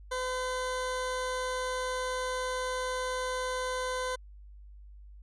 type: tone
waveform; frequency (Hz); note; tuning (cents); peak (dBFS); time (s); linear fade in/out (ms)
20% pulse; 509; C5; -48; -26; 0.11-4.16; 10
effects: added 50 Hz sine -47 dBFS peak until 5.22 s + resampled to 24000 Hz